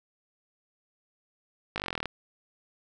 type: slowing click train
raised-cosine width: 0.3 ms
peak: -15 dBFS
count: 14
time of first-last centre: 1.76-2.057 s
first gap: 19 ms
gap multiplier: 1.03
effects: none